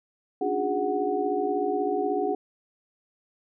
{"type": "tone cluster", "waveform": "sine", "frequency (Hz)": [284.7, 301.1, 358.5, 411.1, 740], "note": ["C#4", "D4", "F4", "G#4", "F#5"], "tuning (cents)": [46, 43, 45, -18, 0], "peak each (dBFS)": [-33, -34, -31, -27, -29], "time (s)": [0.41, 2.35], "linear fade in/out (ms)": 5, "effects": []}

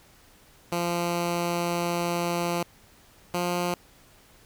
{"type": "tone pair in turn", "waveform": "10% pulse", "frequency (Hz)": [172.7, 176.23], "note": ["F3", "F3"], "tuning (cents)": [-19, 16], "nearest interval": "unison", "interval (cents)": 35, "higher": "second", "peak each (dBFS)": -17, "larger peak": "neither", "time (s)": [[0.72, 2.63], [3.34, 3.74]], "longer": "first", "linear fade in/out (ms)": 2, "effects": ["pink hiss -56 dBFS RMS until 4.45 s"]}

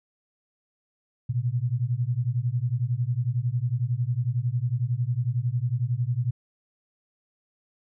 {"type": "beating tone pair", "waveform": "sine", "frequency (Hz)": [116.54, 127.54], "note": ["A#2", "C3"], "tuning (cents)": [0, -44], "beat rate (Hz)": 11, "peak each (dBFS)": -26, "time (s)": [1.29, 6.31], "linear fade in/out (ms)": 10, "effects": []}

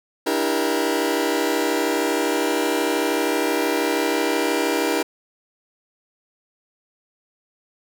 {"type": "chord", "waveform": "sawtooth", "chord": "E half-diminished seventh", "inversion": "third", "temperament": "just", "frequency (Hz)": [296.7, 329.6, 395.6, 474.7], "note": ["D4", "E4", "G4", "Bb4"], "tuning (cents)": [18, 0, 16, 31], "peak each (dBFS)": -21, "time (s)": [0.26, 5.03], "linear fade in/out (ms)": 10, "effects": []}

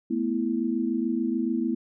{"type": "chord", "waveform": "sine", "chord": "A suspended second", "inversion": "none", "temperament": "equal", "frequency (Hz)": [220, 246.9, 329.6], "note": ["A3", "B3", "E4"], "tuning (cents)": [0, 0, 0], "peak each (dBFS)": [-29, -27, -28], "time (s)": [0.1, 1.75], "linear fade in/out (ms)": 10, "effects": []}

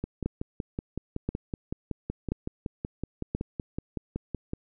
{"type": "two click trains", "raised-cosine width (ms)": 3, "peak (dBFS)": [-15, -18], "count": [4, 25], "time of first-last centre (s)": [[0.26, 3.35], [0.04, 4.534]], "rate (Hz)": [0.971, 5.34], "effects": []}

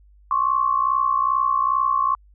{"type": "tone pair together", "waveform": "sine", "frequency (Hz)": [1066.6, 1129], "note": ["C6", "C#6"], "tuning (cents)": [33, 31], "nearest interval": "minor second", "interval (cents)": 98, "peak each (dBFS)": -20, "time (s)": [0.31, 2.15], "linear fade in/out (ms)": 2, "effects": ["added 50 Hz sine -49 dBFS peak until 2.34 s"]}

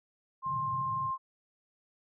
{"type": "tone", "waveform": "sine", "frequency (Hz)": 1057, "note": "C6", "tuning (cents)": 17, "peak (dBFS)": -30, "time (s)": [0.42, 1.18], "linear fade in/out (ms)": 50}
{"type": "band-pass noise", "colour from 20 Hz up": "white", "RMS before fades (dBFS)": -43, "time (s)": [0.46, 1.11], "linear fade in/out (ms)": 5, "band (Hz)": [110, 150], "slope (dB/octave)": 48}
{"effects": []}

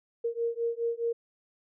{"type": "beating tone pair", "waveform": "sine", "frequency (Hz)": [463.5, 468.3], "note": ["A#4", "A#4"], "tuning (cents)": [-10, 8], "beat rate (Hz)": 4.8, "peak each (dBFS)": -31, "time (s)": [0.24, 1.13], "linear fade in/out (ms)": 10, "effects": []}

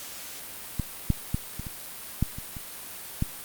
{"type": "clicks", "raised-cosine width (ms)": 5, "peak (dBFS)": [-14, -9, -13, -22, -24, -10, -24, -25, -12], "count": 9, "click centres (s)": [0.797, 1.103, 1.345, 1.596, 1.668, 2.226, 2.385, 2.568, 3.224], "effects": ["white hiss -40 dBFS RMS until 3.44 s", "Opus 48 kbps"]}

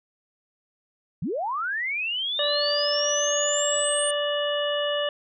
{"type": "linear sweep", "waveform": "sine", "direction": "up", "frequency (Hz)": [123.47, 8870], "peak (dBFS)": -25, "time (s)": [1.22, 4.11], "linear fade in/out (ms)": 5}
{"type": "harmonic tone", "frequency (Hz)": 584, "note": "D5", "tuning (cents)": -10, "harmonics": [1, 2, 3, 5, 6], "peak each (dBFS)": [-25, -34, -33, -29, -38], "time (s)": [2.39, 5.09], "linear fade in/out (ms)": 2}
{"effects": []}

